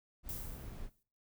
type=noise; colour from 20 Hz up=brown; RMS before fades=-45 dBFS; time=0.23-0.9 s; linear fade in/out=50 ms
type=noise with exponential decay; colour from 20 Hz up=violet; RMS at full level=-41 dBFS; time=0.29-1.03 s; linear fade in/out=0 ms; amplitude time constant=160 ms
effects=noise-tail reverb RT60 0.4 s tail -20 dB re dry